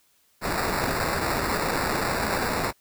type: noise with sample-and-hold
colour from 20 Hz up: white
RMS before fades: -26 dBFS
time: 0.41-2.73 s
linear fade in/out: 50 ms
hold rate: 3150 Hz
effects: white hiss -64 dBFS RMS until 2.8 s